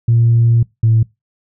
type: tone pair in turn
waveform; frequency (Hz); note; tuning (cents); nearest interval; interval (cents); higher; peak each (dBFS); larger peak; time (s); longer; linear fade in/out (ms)
sine; 116.54 / 112.32; A#2 / A2; 0 / +36; minor second; 64; first; -7; neither; 0.08-0.63 / 0.83-1.03; first; 5
effects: noise-tail reverb RT60 0.2 s tail -23 dB re dry + tanh soft clip ceiling -4 dBFS